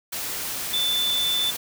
sine tone in noise, 3520 Hz, A7, in tune, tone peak -21 dBFS, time 0.73-1.51 s, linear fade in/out 10 ms, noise white, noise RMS -30 dBFS, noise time 0.12-1.57 s, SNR +6 dB, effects none

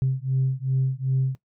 sine beating tone pair, 130.81 / 133.41 Hz, C3 / C3, 0 / +34 cents, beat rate 2.6 Hz, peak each -23 dBFS, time 0.02-1.35 s, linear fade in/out 0 ms, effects noise-tail reverb RT60 0.1 s tail -17 dB re dry + tanh soft clip ceiling -15 dBFS

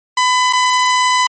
sawtooth tone with dropouts, 1003 Hz, B5, 26 cents sharp, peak -7 dBFS, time 0.17-1.27 s, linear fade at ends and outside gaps 5 ms, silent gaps 0.528-0.532 s, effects MP3 32 kbps

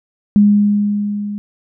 sine tone with level ramp, 205.8 Hz, G#3, 16 cents flat, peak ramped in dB -5 to -21 dBFS, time 0.36-1.38 s, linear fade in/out 0 ms, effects none

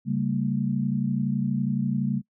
sine chord, G diminished, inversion second, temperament equal with one note detuned, 138.59 / 196 / 228 Hz, Db3 / G3 / Bb3, 0 / 0 / -38 cents, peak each -27 dBFS, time 0.05-2.22 s, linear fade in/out 50 ms, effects noise-tail reverb RT60 0.1 s tail -24 dB re dry

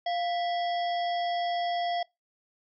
harmonic tone with a mistuned harmonic, 659.3 Hz, E5, in tune, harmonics 1 / 3 / 5 / 7 / 8, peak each -27 / -40 / -39 / -47 / -45 dBFS, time 0.06-2.03 s, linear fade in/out 5 ms, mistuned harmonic 1, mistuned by +100 cents, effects noise-tail reverb RT60 0.2 s tail -23 dB re dry

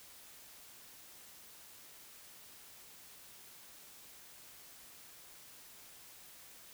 silence, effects white hiss -56 dBFS RMS until 6.73 s

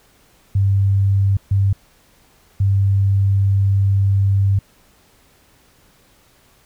sine tone bursts at uneven times, 98.4 Hz, G2, 7 cents sharp, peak -12 dBFS, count 3, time 0.55-1.37 / 1.51-1.73 / 2.6-4.59 s, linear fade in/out 5 ms, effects pink hiss -54 dBFS RMS until 6.65 s

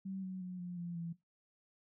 sine tone with pitch steps, 191.7 / 186.78 / 181.99 / 177.32 / 172.77 / 168.34 Hz, G3 / F#3 / F#3 / F3 / F3 / E3, -38 / +17 / -28 / +27 / -18 / +37 cents, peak -39 dBFS, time 0.05-1.13 s, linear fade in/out 10 ms, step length 180 ms, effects noise-tail reverb RT60 0.2 s tail -17 dB re dry

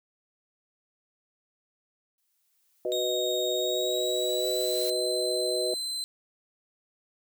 blue noise with exponential growth, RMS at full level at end -36 dBFS, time 2.18-4.9 s, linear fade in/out 1 ms, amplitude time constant 590 ms
sine chord, B major, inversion second, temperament equal, 370 / 493.9 / 622.3 Hz, F#4 / B4 / D#5, 0 / 0 / 0 cents, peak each -31 dBFS, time 2.85-5.74 s, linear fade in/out 2 ms
35% pulse tone with pitch glide, 3729 to 4067 Hz, A#7 to C8, 0 to -50 cents, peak -29 dBFS, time 2.92-6.04 s, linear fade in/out 0 ms, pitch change +150 cents, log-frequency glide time 3.55-4.94 s
effects none

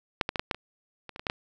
clicks, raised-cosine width 0.3 ms, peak -7 / -12 / -14 / -10 / -9 / -22 / -24 / -24 / -22 / -14 / -11 dBFS, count 11, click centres 0.212 / 0.291 / 0.358 / 0.395 / 0.512 / 0.546 / 1.093 / 1.161 / 1.195 / 1.268 / 1.299 s, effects none

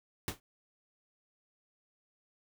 pink noise with exponential decay, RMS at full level -31 dBFS, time 0.28-0.4 s, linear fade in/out 1 ms, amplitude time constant 24 ms, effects none

